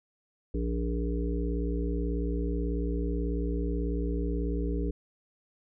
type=harmonic tone; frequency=58.27 Hz; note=A#1; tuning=in tune; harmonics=1 / 3 / 5 / 7 / 8; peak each=-29 / -36 / -35 / -37 / -40 dBFS; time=0.54-4.91 s; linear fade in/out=5 ms; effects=none